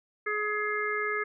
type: harmonic tone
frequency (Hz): 420.9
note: G#4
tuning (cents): +23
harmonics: 1 / 3 / 4 / 5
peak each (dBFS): -33 / -33 / -33 / -33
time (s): 0.26-1.24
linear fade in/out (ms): 10
effects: none